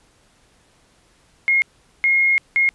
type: tone bursts at uneven times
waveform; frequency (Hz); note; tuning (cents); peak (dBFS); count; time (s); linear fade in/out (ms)
sine; 2149; C7; +46; -13; 3; 1.48-1.62 / 2.04-2.38 / 2.56-2.69; 0
effects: pink hiss -57 dBFS RMS until 2.74 s + resampled to 24000 Hz